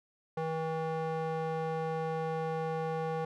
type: tone with band-pass filter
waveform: square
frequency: 160.7 Hz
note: E3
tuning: 44 cents flat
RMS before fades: -34 dBFS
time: 0.37-3.25 s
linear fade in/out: 5 ms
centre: 650 Hz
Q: 1.4
effects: none